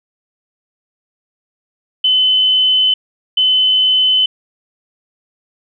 sine tone bursts at uneven times, 3034 Hz, F#7, 43 cents sharp, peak -9 dBFS, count 2, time 2.04-2.94 / 3.37-4.26 s, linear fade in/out 5 ms, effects none

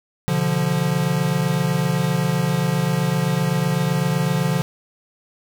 square chord, B diminished, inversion none, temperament equal with one note detuned, 126.5 / 146.83 / 174.61 Hz, B2 / D3 / F3, +42 / 0 / 0 cents, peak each -27 / -22 / -22 dBFS, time 0.28-4.62 s, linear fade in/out 0 ms, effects none

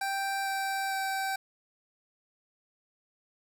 25% pulse tone with pitch steps, 784 / 779 / 774.1 Hz, G5 / G5 / G5, 0 / -11 / -22 cents, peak -26 dBFS, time 0.01-1.36 s, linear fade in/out 5 ms, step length 450 ms, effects 9-bit

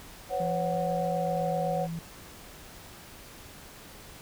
sine chord, B suspended second, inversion none, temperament equal with one note detuned, 506.6 / 554.4 / 740 Hz, B4 / C#5 / F#5, +44 / 0 / 0 cents, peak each -33 / -31 / -30 dBFS, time 0.29-1.88 s, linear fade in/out 50 ms
sine tone with pitch glide, 170.5 to 166.22 Hz, F3 to E3, -41 to +15 cents, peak -32 dBFS, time 0.4-1.99 s, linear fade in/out 2 ms, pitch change -44 cents, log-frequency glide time 1.05-1.51 s
effects tanh soft clip ceiling -15 dBFS + pink hiss -48 dBFS RMS until 4.21 s

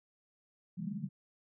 pink band-pass noise, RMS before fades -39 dBFS, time 0.77-1.09 s, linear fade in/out 20 ms, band 140 to 220 Hz, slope 96 dB/octave, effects none

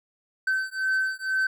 triangle beating tone pair, 1536 / 1538.1 Hz, G6 / G6, -36 / -33 cents, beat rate 2.1 Hz, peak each -25 dBFS, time 0.47-1.47 s, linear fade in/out 5 ms, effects none

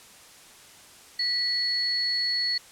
sine tone pair together, 1954 / 4380 Hz, B6 / C#8, -19 / -22 cents, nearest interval octave + major second, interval 1397 cents, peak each -32 / -24 dBFS, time 1.19-2.58 s, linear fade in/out 5 ms, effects white hiss -50 dBFS RMS until 2.71 s + low-pass 10000 Hz 12 dB/octave

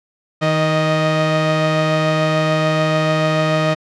sawtooth tone pair together, 157.29 / 622.3 Hz, D#3 / D#5, +19 / 0 cents, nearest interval 2 octaves, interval 2381 cents, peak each -13 dBFS, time 0.41-3.75 s, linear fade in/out 20 ms, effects low-pass 4000 Hz 12 dB/octave

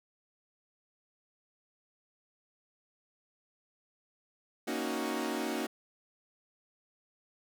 sawtooth chord, D# minor seventh, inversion second, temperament equal, 233.1 / 277.2 / 311.1 / 370 Hz, A#3 / C#4 / D#4 / F#4, 0 / 0 / 0 / 0 cents, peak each -34 / -34 / -34 / -34 dBFS, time 4.67-5.67 s, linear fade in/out 10 ms, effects none

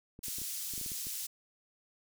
clicks, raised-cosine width 3 ms, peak -36 dBFS, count 10, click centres 0.191 / 0.283 / 0.385 / 0.417 / 0.737 / 0.779 / 0.813 / 0.862 / 0.918 / 1.069 s
pink high-pass noise, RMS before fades -39 dBFS, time 0.23-1.27 s, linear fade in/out 10 ms, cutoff 6100 Hz, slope 12 dB/octave
effects none

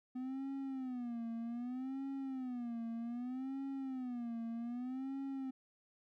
triangle tone with vibrato, 250.3 Hz, B3, 23 cents sharp, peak -37 dBFS, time 0.15-5.51 s, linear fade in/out 10 ms, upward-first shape sine, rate 0.64 Hz, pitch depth 150 cents each way, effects none

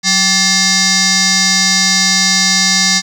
sine tone with frequency modulation, 185.9 Hz, F#3, 8 cents sharp, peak -7 dBFS, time 0.03-3.02 s, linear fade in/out 50 ms, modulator 966 Hz, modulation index 6.6, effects tanh soft clip ceiling -6 dBFS + 8-bit

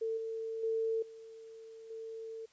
sine tone with level steps, 448.4 Hz, A4, 33 cents sharp, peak -32 / -36 / -30 / -48 / -41 dBFS, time 0.01-2.46 s, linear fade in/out 10 ms, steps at 0.17 / 0.63 / 1.02 / 1.9 s, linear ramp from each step 5 ms, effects white hiss -67 dBFS RMS until 2.52 s + resampled to 16000 Hz

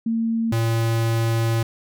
sine / square tone pair in turn, 227.3 / 114.21 Hz, A#3 / A#2, -43 / -35 cents, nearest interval octave, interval 1192 cents, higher first, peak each -19 dBFS, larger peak neither, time 0.06-0.52 / 0.52-1.63 s, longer second, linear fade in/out 5 ms, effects none

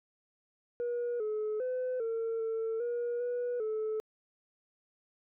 sine tone with pitch steps, 480.4 / 428 / 507 / 454.3 / 448.6 / 478.3 / 487.4 / 434.3 Hz, B4 / A4 / B4 / A#4 / A4 / A#4 / B4 / A4, -48 / -48 / +45 / -45 / +34 / +44 / -23 / -23 cents, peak -29 dBFS, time 0.8-4 s, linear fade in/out 0 ms, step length 400 ms, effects tanh soft clip ceiling -29 dBFS

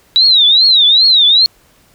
sine tone with vibrato, 3857 Hz, B7, 42 cents flat, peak -5 dBFS, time 0.16-1.46 s, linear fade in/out 0 ms, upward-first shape triangle, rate 2.5 Hz, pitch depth 210 cents each way, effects pink hiss -50 dBFS RMS until 1.94 s

